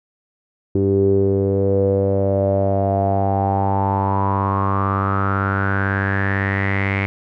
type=tone with low-pass filter sweep; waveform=sawtooth; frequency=98 Hz; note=G2; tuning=in tune; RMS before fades=-18 dBFS; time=0.75-7.06 s; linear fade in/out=0 ms; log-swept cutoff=360 to 2200 Hz; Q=8.4; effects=none